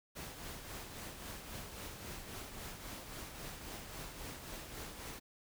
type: noise with tremolo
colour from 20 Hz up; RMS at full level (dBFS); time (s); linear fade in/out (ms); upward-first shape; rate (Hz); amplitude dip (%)
pink; -45; 0.15-5.2; 20; triangle; 3.7; 50
effects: none